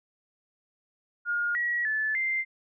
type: tone with pitch steps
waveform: sine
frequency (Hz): 1423 / 1917 / 1739 / 2089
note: F6 / A#6 / A6 / C7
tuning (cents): +32 / +48 / -21 / -3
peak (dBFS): -25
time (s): 1.25-2.45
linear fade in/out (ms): 50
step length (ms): 300
effects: none